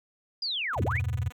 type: linear two-way sweep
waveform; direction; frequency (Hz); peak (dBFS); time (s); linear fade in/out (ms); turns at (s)
sine; down then up; 4978 to 60.7 to 2532; -28; 0.42-1; 5; 0.83
type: tone bursts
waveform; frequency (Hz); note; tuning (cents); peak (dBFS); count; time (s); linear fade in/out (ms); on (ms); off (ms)
5% pulse; 246.9; B3; 0; -32; 14; 0.73-1.323; 2; 21; 23
type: chord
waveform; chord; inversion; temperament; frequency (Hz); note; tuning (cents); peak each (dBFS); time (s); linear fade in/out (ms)
sine; E minor; none; equal; 82.41 / 98 / 123.47; E2 / G2 / B2; 0 / 0 / 0; -31; 0.76-1.3; 20
effects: none